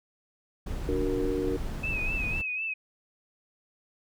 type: noise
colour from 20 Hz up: brown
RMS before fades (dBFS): -33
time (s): 0.66-2.42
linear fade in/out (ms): 10
type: chord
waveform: sine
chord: D augmented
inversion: none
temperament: equal with one note detuned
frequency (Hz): 292.3 / 370 / 466.2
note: D4 / F#4 / A#4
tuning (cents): -8 / 0 / 0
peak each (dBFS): -31 / -31 / -31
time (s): 0.88-1.57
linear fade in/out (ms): 10
type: tone with vibrato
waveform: sine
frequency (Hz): 2565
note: E7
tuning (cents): -48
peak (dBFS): -29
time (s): 1.83-2.74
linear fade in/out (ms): 10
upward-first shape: sine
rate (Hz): 4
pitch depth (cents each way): 65
effects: none